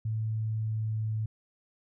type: tone with pitch glide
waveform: sine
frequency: 110 to 109.24 Hz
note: A2 to A2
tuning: 0 to -12 cents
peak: -28 dBFS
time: 0.05-1.26 s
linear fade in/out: 5 ms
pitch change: -12 cents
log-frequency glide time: 0.26-1.11 s
effects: none